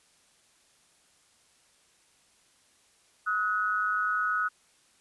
sine tone pair together, 1274 / 1474.8 Hz, D#6 / F#6, +41 / -6 cents, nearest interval minor third, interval 253 cents, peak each -28 dBFS, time 3.26-4.49 s, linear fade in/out 20 ms, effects white hiss -64 dBFS RMS until 5 s + resampled to 24000 Hz

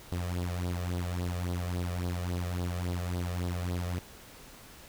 sawtooth tone with flanger, 88.7 Hz, F2, 27 cents sharp, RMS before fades -33 dBFS, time 0.12-3.99 s, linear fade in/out 0 ms, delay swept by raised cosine 0.21 to 1.71 ms, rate 3.6 Hz, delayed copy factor +0.75, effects pink hiss -51 dBFS RMS until 4.88 s

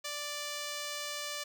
5% pulse tone, 587.3 Hz, D5, in tune, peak -25 dBFS, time 0.04-1.44 s, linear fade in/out 10 ms, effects none

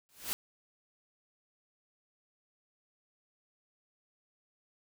white noise with exponential growth, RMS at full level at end -31 dBFS, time 0.09-0.33 s, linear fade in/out 0 ms, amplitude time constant 51 ms, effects none

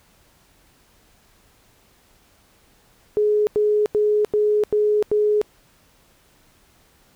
sine tone bursts, 420.7 Hz, G#4, 22 cents sharp, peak -15 dBFS, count 6, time 3.17-5.415 s, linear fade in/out 0 ms, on 300 ms, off 89 ms, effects pink hiss -57 dBFS RMS until 7.15 s

